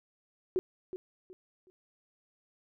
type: tone with echo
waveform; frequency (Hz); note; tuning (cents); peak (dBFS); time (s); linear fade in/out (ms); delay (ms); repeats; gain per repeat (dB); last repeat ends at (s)
sine; 370; F#4; 0; -25; 0.56-0.59; 0; 370; 3; -11; 1.7
effects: none